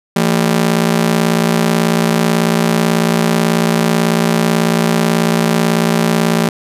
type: ring-modulated tone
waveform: sawtooth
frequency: 197 Hz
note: G3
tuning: 9 cents sharp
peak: -4 dBFS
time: 0.16-6.49 s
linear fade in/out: 2 ms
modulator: 29.1 Hz
effects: resampled to 32000 Hz